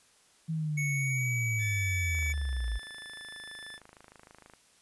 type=linear sweep; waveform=sine; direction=down; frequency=162.8 to 52 Hz; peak=-29 dBFS; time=0.48-2.79 s; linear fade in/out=20 ms
type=tone with pitch glide; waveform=square; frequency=2217 to 2275 Hz; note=C#7 to C#7; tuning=0 to +44 cents; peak=-32 dBFS; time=0.77-2.33 s; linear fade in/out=10 ms; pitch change=+44 cents; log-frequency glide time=0.93-1.3 s
type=tone; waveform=25% pulse; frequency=1750 Hz; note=A6; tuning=10 cents flat; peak=-39 dBFS; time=1.58-3.8 s; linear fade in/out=50 ms
type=click train; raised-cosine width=0.5 ms; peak=-36 dBFS; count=64; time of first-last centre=2.15-4.536 s; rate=26.4 Hz
effects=white hiss -63 dBFS RMS until 4.81 s + resampled to 24000 Hz